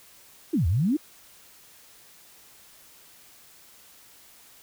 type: exponential two-way sweep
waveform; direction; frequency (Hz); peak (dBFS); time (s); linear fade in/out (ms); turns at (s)
sine; down then up; 370 to 76.2 to 332; -20; 0.53-0.97; 10; 0.67
effects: white hiss -53 dBFS RMS until 4.62 s